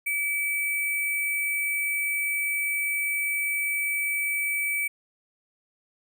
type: tone with sample-and-hold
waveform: sine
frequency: 2300 Hz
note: D7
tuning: 37 cents flat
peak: -24 dBFS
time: 0.06-4.88 s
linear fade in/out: 10 ms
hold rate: 11025 Hz
effects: none